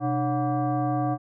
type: tone with frequency modulation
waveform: sine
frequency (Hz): 300.9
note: D4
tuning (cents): +42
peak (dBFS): -22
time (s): 0-1.18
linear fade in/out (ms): 50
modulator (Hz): 428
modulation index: 1.4
effects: none